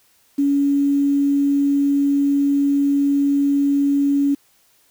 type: tone with quantisation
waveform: sine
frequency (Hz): 281.8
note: C#4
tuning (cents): +29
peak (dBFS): -14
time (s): 0.38-4.35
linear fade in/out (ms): 10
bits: 7
effects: white hiss -58 dBFS RMS until 4.9 s